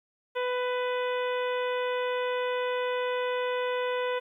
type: harmonic tone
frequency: 497.8 Hz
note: B4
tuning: 14 cents sharp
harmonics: 1 / 2 / 3 / 4 / 5 / 6 / 7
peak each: -28 / -34 / -38 / -40 / -42 / -44 / -45 dBFS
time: 0.35-4.2 s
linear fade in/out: 20 ms
effects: 11-bit